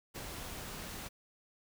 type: noise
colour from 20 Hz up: pink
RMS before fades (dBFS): -44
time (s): 0.14-1.09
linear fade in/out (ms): 20
effects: none